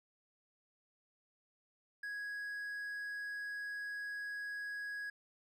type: tone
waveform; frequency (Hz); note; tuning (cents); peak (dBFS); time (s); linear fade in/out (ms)
triangle; 1661.2; G#6; 0; -38; 2.03-5.1; 5
effects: none